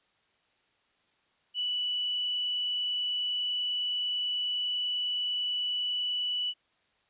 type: tone with frequency modulation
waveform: sine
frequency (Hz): 2960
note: F#7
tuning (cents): 0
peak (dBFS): -28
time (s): 1.54-6.54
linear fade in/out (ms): 50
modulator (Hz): 30.4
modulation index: 0.86
effects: white hiss -70 dBFS RMS until 7.09 s + resampled to 8000 Hz